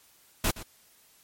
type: noise with echo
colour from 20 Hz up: pink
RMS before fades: -25 dBFS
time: 0.44-0.51 s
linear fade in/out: 5 ms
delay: 120 ms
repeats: 1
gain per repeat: -15 dB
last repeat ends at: 0.63 s
effects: white hiss -60 dBFS RMS until 1.23 s + MP3 64 kbps